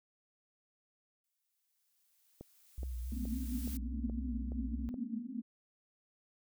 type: noise with exponential growth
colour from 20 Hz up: blue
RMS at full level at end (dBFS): -47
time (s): 1.24-3.77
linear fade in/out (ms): 2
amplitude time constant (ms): 550
type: click train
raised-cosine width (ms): 2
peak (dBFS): -33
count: 7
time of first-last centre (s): 2.41-4.942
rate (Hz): 2.37
type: tone with vibrato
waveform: sine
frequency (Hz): 62.1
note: B1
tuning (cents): +10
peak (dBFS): -37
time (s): 2.78-4.89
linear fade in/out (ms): 0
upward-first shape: triangle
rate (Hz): 3.6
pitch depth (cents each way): 88
type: band-pass noise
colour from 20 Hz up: pink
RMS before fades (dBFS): -41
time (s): 3.12-5.42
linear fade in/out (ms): 2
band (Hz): 220 to 260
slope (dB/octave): 96
effects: none